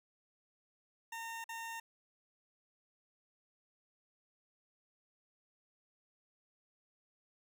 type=tone with dropouts; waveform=20% pulse; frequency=914 Hz; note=A#5; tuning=34 cents flat; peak=-37 dBFS; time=1.12-1.8 s; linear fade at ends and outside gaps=5 ms; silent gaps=1.442-1.49 s; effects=none